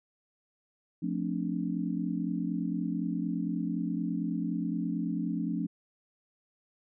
sine chord, D minor seventh, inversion first, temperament just, 176.2 / 220.2 / 264.3 / 293.7 Hz, F3 / A3 / C4 / D4, +16 / +2 / +18 / 0 cents, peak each -33 / -35 / -36 / -35 dBFS, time 1.02-5.67 s, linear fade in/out 10 ms, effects none

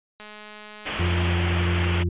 click train, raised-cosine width 0.3 ms, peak -26 dBFS, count 239, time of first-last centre 0.2-1.328 s, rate 211 Hz
white low-pass noise, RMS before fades -30 dBFS, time 0.85-2.04 s, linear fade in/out 20 ms, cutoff 3300 Hz, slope 96 dB/octave
harmonic tone, 87.31 Hz, F2, in tune, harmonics 1 / 2 / 4, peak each -21 / -29 / -31 dBFS, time 0.99-2.09 s, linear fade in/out 5 ms
effects resampled to 8000 Hz

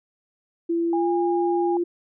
sine tone with pitch glide, 337.1 to 347 Hz, E4 to F4, +39 to -11 cents, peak -20 dBFS, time 0.69-1.84 s, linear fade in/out 10 ms, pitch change +50 cents, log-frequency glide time 0.94-1.09 s
sine tone, 815 Hz, G#5, 33 cents flat, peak -25 dBFS, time 0.93-1.77 s, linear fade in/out 2 ms
effects none

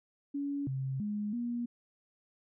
sine tone with pitch steps, 283 / 133.3 / 208.2 / 238.8 Hz, C#4 / C3 / G#3 / A#3, +36 / +33 / +5 / +42 cents, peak -32 dBFS, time 0.34-1.66 s, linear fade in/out 10 ms, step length 330 ms, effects none

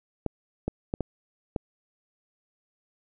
clicks, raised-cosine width 2 ms, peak -14 dBFS, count 5, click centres 0.263 / 0.68 / 0.939 / 1.007 / 1.562 s, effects none

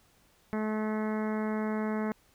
harmonic tone, 215.6 Hz, A3, 35 cents flat, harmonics 1 / 2 / 3 / 4 / 5 / 6 / 7 / 8 / 9 / 10, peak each -30 / -36 / -40 / -42 / -44 / -46 / -47 / -48 / -49 / -50 dBFS, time 0.53-2.12 s, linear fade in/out 0 ms, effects pink hiss -65 dBFS RMS until 2.34 s

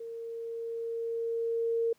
sine tone with level ramp, 460 Hz, A#4, 23 cents flat, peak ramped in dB -38 to -25 dBFS, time 0-1.93 s, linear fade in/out 5 ms, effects pink hiss -68 dBFS RMS until 1.98 s + high-pass 150 Hz 12 dB/octave

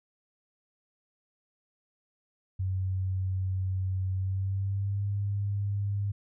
sine tone with pitch glide, 94.1 to 100.85 Hz, F#2 to G2, +30 to +50 cents, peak -27 dBFS, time 2.59-6.12 s, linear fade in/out 10 ms, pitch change +120 cents, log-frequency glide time 4.13-5.06 s, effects none

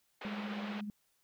pink band-pass noise, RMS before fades -45 dBFS, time 0.21-0.81 s, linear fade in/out 5 ms, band 400 to 3400 Hz, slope 24 dB/octave
sine tone with tremolo, 207.7 Hz, G#3, in tune, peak -36 dBFS, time 0.25-0.9 s, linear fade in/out 0 ms, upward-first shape sine, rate 16 Hz, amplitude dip 45%
effects white hiss -75 dBFS RMS until 1.23 s

